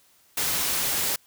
white noise with amplitude modulation, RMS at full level -24 dBFS, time 0.37-1.16 s, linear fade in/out 5 ms, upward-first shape sine, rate 220 Hz, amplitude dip 35%, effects white hiss -60 dBFS RMS until 1.26 s

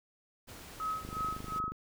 pink noise, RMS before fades -49 dBFS, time 0.47-1.6 s, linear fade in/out 20 ms
sine tone with tremolo, 1278 Hz, D#6, 46 cents sharp, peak -31 dBFS, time 0.8-1.72 s, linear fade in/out 0 ms, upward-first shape sine, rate 2.8 Hz, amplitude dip 95%
click train, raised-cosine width 3 ms, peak -30 dBFS, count 18, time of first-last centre 1.05-1.719 s, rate 25.4 Hz
effects none

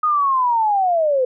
sine linear sweep, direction down, 1252 to 493.9 Hz, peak -14 dBFS, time 0.03-1.25 s, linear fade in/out 5 ms, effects none

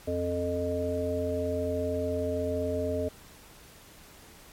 harmonic tone, 87.9 Hz, F2, 12 cents sharp, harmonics 1 / 3 / 5 / 7, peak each -34 / -34 / -32 / -31 dBFS, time 0.07-3.09 s, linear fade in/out 10 ms, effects pink hiss -52 dBFS RMS until 4.52 s + MP3 64 kbps

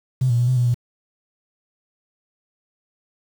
triangle tone with pitch steps, 128.9 / 119 / 121.8 / 128 / 122.2 / 120.9 Hz, C3 / A#2 / B2 / C3 / B2 / B2, -26 / +36 / -24 / -38 / -18 / -36 cents, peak -11 dBFS, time 0.21-0.744 s, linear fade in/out 10 ms, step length 89 ms, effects tanh soft clip ceiling -13 dBFS + 7-bit

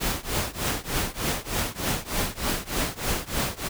pink noise with tremolo, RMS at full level -24 dBFS, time 0-3.69 s, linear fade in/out 20 ms, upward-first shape triangle, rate 3.3 Hz, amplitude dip 95%, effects none

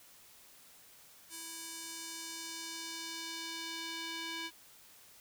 square tone with band-pass filter sweep, 329.1 Hz, E4, 3 cents flat, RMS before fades -43 dBFS, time 1.29-4.51 s, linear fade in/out 50 ms, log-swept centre 9200 to 3200 Hz, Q 1.1, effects white hiss -59 dBFS RMS until 5.2 s

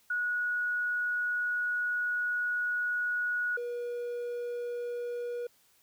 sine / triangle tone pair in turn, 1459 / 481.4 Hz, F#6 / B4, -25 / -44 cents, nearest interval octave + perfect fifth, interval 1919 cents, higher first, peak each -28 / -31 dBFS, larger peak first, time 0.1-3.57 / 3.57-5.47 s, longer first, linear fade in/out 5 ms, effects white hiss -66 dBFS RMS until 5.82 s

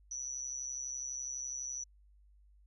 sine tone with amplitude modulation, 5920 Hz, F#8, in tune, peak -34 dBFS, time 0.11-1.84 s, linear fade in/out 5 ms, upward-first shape sine, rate 132 Hz, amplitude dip 85%, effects added 50 Hz sine -60 dBFS peak until 2.66 s

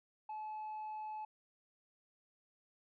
sine tone, 860 Hz, A5, 40 cents flat, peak -39 dBFS, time 0.29-1.25 s, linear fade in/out 5 ms, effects tanh soft clip ceiling -40 dBFS

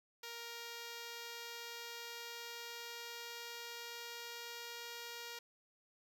5% pulse tone with pitch glide, 468.4 to 471.4 Hz, A#4 to A#4, +8 to +19 cents, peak -34 dBFS, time 0.23-5.39 s, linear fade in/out 5 ms, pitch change +11 cents, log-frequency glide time 0.47-4.79 s, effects none

